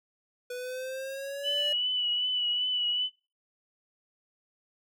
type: exponential sweep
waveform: square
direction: up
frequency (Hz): 491.5 to 592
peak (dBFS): -35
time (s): 0.5-1.73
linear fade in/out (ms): 5
type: tone with vibrato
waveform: sine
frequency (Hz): 2960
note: F#7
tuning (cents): 0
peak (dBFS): -26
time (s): 1.43-3.1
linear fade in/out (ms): 50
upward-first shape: triangle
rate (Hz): 2.6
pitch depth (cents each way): 35
effects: noise-tail reverb RT60 0.3 s tail -22 dB re dry